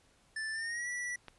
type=tone with pitch glide; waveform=square; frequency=1760 to 1952.8 Hz; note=A6 to B6; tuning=0 to -20 cents; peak=-36 dBFS; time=0.36-1.16 s; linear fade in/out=5 ms; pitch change=+180 cents; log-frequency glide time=0.52-0.88 s
type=click; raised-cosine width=0.3 ms; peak=-29 dBFS; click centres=1.283 s
effects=pink hiss -67 dBFS RMS until 1.38 s + resampled to 24000 Hz